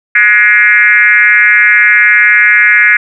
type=tone with frequency modulation; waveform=sine; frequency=1900 Hz; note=A#6; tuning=33 cents sharp; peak=-3 dBFS; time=0.15-2.97 s; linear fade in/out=5 ms; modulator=219 Hz; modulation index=1.7; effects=none